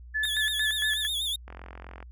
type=tone with tremolo; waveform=sine; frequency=1730 Hz; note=A6; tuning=30 cents flat; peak=-25 dBFS; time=0.14-1.07 s; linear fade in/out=20 ms; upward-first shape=square; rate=4.4 Hz; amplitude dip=70%
type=tone with vibrato; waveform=45% pulse; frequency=3520 Hz; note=A7; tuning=in tune; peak=-27 dBFS; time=0.23-1.36 s; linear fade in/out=5 ms; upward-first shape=sine; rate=8.2 Hz; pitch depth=98 cents each way
type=click train; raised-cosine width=0.5 ms; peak=-28 dBFS; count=25; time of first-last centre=1.48-2.027 s; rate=43.9 Hz
effects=added 60 Hz sine -43 dBFS peak until 2.11 s